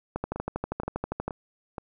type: two click trains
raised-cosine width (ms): 1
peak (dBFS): -15 / -20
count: 15 / 4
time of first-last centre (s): 0.16-1.28 / 0.36-1.782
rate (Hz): 12.5 / 2.11
effects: none